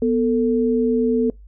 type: tone pair together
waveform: sine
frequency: 245.8 / 445.3 Hz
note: B3 / A4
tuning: -8 / +21 cents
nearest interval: minor seventh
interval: 1029 cents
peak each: -18 dBFS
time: 0.02-1.3 s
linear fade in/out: 2 ms
effects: noise-tail reverb RT60 0.2 s tail -24 dB re dry + added 50 Hz sine -40 dBFS peak until 1.47 s